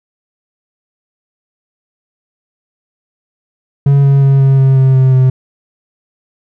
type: tone with pitch steps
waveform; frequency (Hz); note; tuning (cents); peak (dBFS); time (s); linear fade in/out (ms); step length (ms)
triangle; 140 / 138.47 / 136.96 / 135.47 / 133.99 / 132.52 / 131.08 / 129.65; C#3 / C#3 / C#3 / C#3 / C3 / C3 / C3 / C3; +18 / -2 / -20 / -39 / +42 / +22 / +4 / -15; -3; 3.86-5.3; 5; 180
effects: none